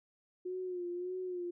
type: tone with vibrato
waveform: sine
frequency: 360.1 Hz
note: F#4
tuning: 47 cents flat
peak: -36 dBFS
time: 0.45-1.51 s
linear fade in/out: 10 ms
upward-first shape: sine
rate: 1.7 Hz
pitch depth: 50 cents each way
effects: none